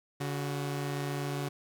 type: tone pair together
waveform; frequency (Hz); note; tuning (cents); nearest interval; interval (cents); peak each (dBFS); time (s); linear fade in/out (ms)
sawtooth; 142.25 / 369.6; C#3 / F#4; +45 / -2; octave + perfect fourth; 1653; -29 / -35; 0.2-1.49; 10
effects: none